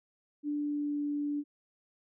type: tone with pitch glide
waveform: sine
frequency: 293.7 to 291.3 Hz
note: D4 to D4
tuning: 0 to -14 cents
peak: -30 dBFS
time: 0.43-1.44 s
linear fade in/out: 50 ms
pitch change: -14 cents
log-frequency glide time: 0.54-1.03 s
effects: none